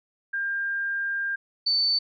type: tone pair in turn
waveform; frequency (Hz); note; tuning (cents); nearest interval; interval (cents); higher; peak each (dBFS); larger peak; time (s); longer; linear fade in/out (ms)
sine; 1600 / 4525; G6 / C#8; +35 / +35; octave + tritone; 1800; second; -25 / -20; second; 0.33-1.36 / 1.66-1.99; first; 10
effects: none